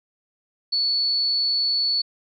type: tone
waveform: sine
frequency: 4435 Hz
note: C#8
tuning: in tune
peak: -19 dBFS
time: 0.72-2.02 s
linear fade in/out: 10 ms
effects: none